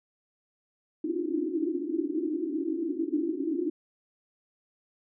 white band-pass noise, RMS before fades -30 dBFS, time 1.04-3.7 s, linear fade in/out 5 ms, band 280 to 350 Hz, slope 96 dB/octave, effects none

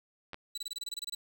clicks, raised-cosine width 0.3 ms, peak -25 dBFS, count 2, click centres 0.333 / 0.344 s
35% pulse tone bursts, 3951 Hz, B7, in tune, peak -33 dBFS, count 12, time 0.55-1.149 s, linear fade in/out 5 ms, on 27 ms, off 25 ms
effects none

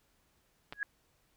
clicks, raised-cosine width 0.3 ms, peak -25 / -32 dBFS, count 2, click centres 0.725 / 0.732 s
sine tone with exponential growth, 1661.2 Hz, G#6, in tune, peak -27 dBFS, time 0.74-0.83 s, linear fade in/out 1 ms, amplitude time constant 18 ms
effects pink hiss -72 dBFS RMS until 1.36 s

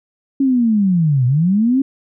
sine linear two-way sweep, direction down then up, 277.2 to 120 to 277.2 Hz, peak -11 dBFS, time 0.4-1.82 s, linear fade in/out 5 ms, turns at 1.26 s, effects none

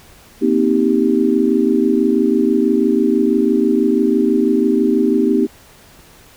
sine chord, C minor seventh, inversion third, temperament just, 235.5 / 261.6 / 314 / 392.4 Hz, Bb3 / C4 / Eb4 / G4, +18 / 0 / +16 / +2 cents, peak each -17 dBFS, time 0.41-5.47 s, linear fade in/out 20 ms, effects pink hiss -45 dBFS RMS until 6.36 s

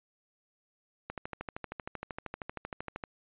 click train, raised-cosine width 0.5 ms, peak -22 dBFS, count 26, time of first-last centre 1.1-3.038 s, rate 12.9 Hz, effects resampled to 8000 Hz

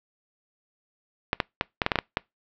clicks, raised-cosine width 0.3 ms, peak -5 dBFS, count 9, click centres 1.331 / 1.402 / 1.611 / 1.818 / 1.864 / 1.918 / 1.957 / 1.988 / 2.171 s, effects noise-tail reverb RT60 0.2 s tail -26 dB re dry + low-pass 4000 Hz 12 dB/octave

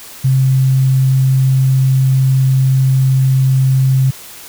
sine tone, 132.3 Hz, C3, 20 cents sharp, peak -8 dBFS, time 0.24-4.11 s, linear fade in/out 10 ms, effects white hiss -34 dBFS RMS until 4.48 s

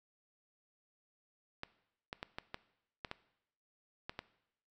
clicks, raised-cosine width 0.3 ms, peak -24 dBFS, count 9, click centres 1.634 / 2.129 / 2.229 / 2.385 / 2.544 / 3.048 / 3.114 / 4.095 / 4.191 s, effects noise-tail reverb RT60 0.8 s tail -18 dB re dry

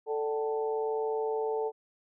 harmonic tone with a mistuned harmonic, 146.83 Hz, D3, in tune, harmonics 3 / 4 / 5 / 6, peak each -29 / -41 / -39 / -38 dBFS, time 0.06-1.72 s, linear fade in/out 50 ms, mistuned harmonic 5, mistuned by +60 cents, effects none

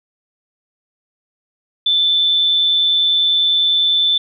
sine tone with amplitude modulation, 3520 Hz, A7, in tune, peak -10 dBFS, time 1.86-4.18 s, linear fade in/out 5 ms, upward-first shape sine, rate 170 Hz, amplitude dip 35%, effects none

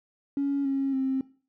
triangle tone with pitch steps, 280 / 272.5 / 265.2 Hz, C#4 / C#4 / C4, +18 / -29 / +23 cents, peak -20 dBFS, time 0.37-1.21 s, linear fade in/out 2 ms, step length 280 ms, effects noise-tail reverb RT60 0.4 s tail -22 dB re dry + tanh soft clip ceiling -22 dBFS

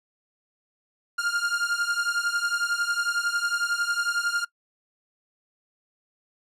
45% pulse beating tone pair, 1400 / 1411 Hz, F6 / F6, +4 / +17 cents, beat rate 11 Hz, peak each -27 dBFS, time 1.18-4.45 s, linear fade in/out 10 ms, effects noise-tail reverb RT60 0.1 s tail -22 dB re dry + low-pass 9000 Hz 12 dB/octave

